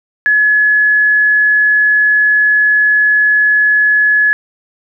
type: tone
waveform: sine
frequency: 1700 Hz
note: G#6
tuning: 40 cents sharp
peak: -7 dBFS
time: 0.26-4.33 s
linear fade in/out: 0 ms
effects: none